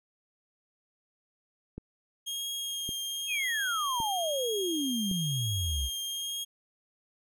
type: click train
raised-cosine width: 3 ms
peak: -26 dBFS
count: 4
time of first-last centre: 1.78-5.113 s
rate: 0.9 Hz
type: tone with vibrato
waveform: sawtooth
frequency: 3241 Hz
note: G#7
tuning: 43 cents flat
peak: -30 dBFS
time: 2.26-6.45 s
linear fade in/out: 20 ms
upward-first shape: triangle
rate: 1 Hz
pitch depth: 20 cents each way
type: exponential sweep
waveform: sine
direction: down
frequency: 2652 to 60.6 Hz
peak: -29 dBFS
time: 3.27-5.9 s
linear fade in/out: 50 ms
effects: none